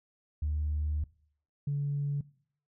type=tone pair in turn; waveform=sine; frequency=75.3 / 142.97 Hz; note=D2 / D3; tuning=+44 / -46 cents; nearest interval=major seventh; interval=1110 cents; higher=second; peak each=-27 dBFS; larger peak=neither; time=0.42-1.04 / 1.67-2.21 s; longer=first; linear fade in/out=5 ms; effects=noise-tail reverb RT60 0.6 s tail -22 dB re dry + tanh soft clip ceiling -24 dBFS

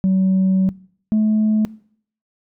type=tone pair in turn; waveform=sine; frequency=189.2 / 215.4 Hz; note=F#3 / A3; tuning=+39 / -37 cents; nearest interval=major second; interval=224 cents; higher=second; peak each=-11 dBFS; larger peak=neither; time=0.04-0.69 / 1.12-1.65 s; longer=first; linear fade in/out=0 ms; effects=noise-tail reverb RT60 0.6 s tail -23 dB re dry + tanh soft clip ceiling -11 dBFS

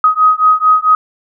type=beating tone pair; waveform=sine; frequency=1256 / 1260.5 Hz; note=D#6 / D#6; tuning=+16 / +22 cents; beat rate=4.5 Hz; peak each=-10 dBFS; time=0.04-0.95 s; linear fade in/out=2 ms; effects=none

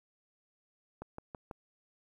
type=click train; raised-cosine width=1 ms; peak=-28 dBFS; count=4; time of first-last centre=1.02-1.512 s; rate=6.1 Hz; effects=11-bit

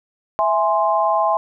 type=chord; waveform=sine; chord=E augmented; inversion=none; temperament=equal; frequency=659.3 / 830.6 / 1046.5 Hz; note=E5 / G#5 / B#5; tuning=0 / 0 / 0 cents; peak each=-19 dBFS; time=0.39-1.37 s; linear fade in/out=0 ms; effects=none

